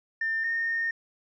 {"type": "tone pair in turn", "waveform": "triangle", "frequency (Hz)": [1800, 1832.5], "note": ["A6", "A#6"], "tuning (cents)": [39, -30], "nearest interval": "unison", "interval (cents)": 31, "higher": "second", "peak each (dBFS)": -22, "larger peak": "neither", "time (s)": [[0.21, 0.44], [0.44, 0.91]], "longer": "second", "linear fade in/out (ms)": 5, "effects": ["tanh soft clip ceiling -23 dBFS", "resampled to 16000 Hz"]}